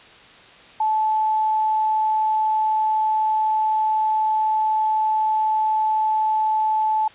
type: tone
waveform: sine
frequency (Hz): 868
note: A5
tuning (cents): -24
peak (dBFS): -17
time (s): 0.8-7.08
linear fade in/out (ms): 5
effects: white hiss -46 dBFS RMS until 7.14 s + resampled to 8000 Hz